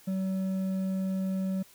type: tone with hard clipping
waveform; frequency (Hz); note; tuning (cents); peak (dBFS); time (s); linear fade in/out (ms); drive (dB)
sine; 189.8; F#3; +44; -29; 0.07-1.63; 10; 5
effects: white hiss -57 dBFS RMS until 1.74 s